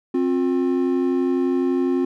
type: tone pair together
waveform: triangle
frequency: 264.9 / 356.8 Hz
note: C4 / F4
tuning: +22 / +37 cents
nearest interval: perfect fourth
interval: 515 cents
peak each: -18 / -19 dBFS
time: 0.14-2.05 s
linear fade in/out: 5 ms
effects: none